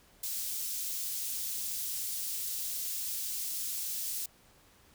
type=high-pass noise; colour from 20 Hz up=white; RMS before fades=-36 dBFS; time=0.23-4.26 s; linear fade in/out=5 ms; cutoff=4700 Hz; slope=12 dB/octave; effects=pink hiss -62 dBFS RMS until 4.94 s